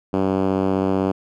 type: tone with band-pass filter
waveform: 5% pulse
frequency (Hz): 95.7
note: G2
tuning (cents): -41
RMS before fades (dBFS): -20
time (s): 0.13-1.12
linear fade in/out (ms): 10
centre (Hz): 260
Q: 1
effects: none